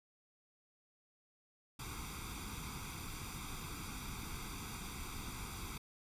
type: noise with comb filter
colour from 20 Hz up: pink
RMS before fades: -45 dBFS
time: 1.79-5.78 s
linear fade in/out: 5 ms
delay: 0.84 ms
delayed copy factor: +0.85
effects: resampled to 32000 Hz